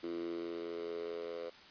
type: tone with high-pass filter sweep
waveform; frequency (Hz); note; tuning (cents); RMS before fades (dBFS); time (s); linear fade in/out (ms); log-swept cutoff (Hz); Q
10% pulse; 84.8; E2; +50; -41; 0.03-1.5; 10; 320 to 490; 5.9
effects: white hiss -56 dBFS RMS until 1.7 s + resampled to 11025 Hz